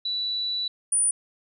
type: tone pair in turn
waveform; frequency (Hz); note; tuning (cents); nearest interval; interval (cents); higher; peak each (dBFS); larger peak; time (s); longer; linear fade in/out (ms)
sine; 3951 / 9421; B7 / D9; 0 / +4; octave + minor third; 1504; second; -25 / -19; second; 0.05-0.68 / 0.92-1.11; first; 5
effects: none